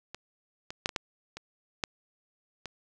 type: clicks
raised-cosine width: 0.2 ms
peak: -22 / -21 / -9 / -20 / -12 / -23 / -11 / -21 dBFS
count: 8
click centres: 0.146 / 0.705 / 0.859 / 0.892 / 0.962 / 1.37 / 1.838 / 2.657 s
effects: none